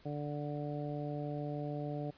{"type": "harmonic tone", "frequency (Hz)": 146.83, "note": "D3", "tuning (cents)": 0, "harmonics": [1, 2, 3, 4, 5], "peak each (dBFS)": [-39, -42, -45, -44, -47], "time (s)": [0.05, 2.11], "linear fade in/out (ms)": 10, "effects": ["pink hiss -63 dBFS RMS until 2.17 s", "resampled to 11025 Hz"]}